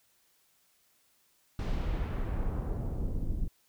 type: noise with low-pass filter sweep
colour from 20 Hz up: brown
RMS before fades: -32 dBFS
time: 1.59-3.48 s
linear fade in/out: 2 ms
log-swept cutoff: 6000 to 240 Hz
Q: 0.79
effects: white hiss -69 dBFS RMS until 3.68 s